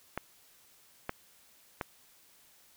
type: clicks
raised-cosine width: 0.5 ms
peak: -18 dBFS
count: 3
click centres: 0.176 / 1.094 / 1.812 s
effects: white hiss -62 dBFS RMS until 2.76 s